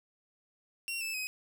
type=tone with pitch steps; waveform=sawtooth; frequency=2743 / 2631 / 2524 Hz; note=F7 / E7 / D#7; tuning=-32 / -4 / +24 cents; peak=-31 dBFS; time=0.88-1.27 s; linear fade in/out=0 ms; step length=130 ms; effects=none